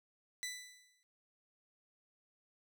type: tone with exponential decay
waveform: 15% pulse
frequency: 1988 Hz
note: B6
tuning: 11 cents sharp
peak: -31 dBFS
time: 0.43-1.03 s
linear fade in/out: 0 ms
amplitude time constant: 130 ms
effects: none